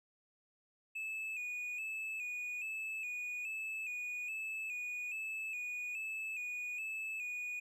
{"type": "tone with vibrato", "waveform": "triangle", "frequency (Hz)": 2536, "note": "D#7", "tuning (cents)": 32, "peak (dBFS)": -37, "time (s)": [0.95, 7.6], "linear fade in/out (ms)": 10, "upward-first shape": "square", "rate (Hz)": 1.2, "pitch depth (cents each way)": 52, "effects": []}